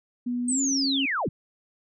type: tone with pitch glide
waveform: sine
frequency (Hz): 244.2 to 272.5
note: B3 to C#4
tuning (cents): -19 to -29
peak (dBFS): -25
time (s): 0.26-1.06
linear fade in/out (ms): 10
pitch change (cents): +190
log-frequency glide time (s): 0.46-0.6
type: linear sweep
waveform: sine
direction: down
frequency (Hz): 8440 to 69.3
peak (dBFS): -24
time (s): 0.48-1.29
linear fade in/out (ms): 5
effects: none